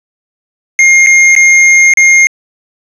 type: tone with dropouts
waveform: square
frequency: 2128 Hz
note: C7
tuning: 29 cents sharp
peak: -3 dBFS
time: 0.79-2.27 s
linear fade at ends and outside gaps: 1 ms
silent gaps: 1.063-1.069 / 1.352-1.363 / 1.937-1.972 s
effects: resampled to 22050 Hz + 7-bit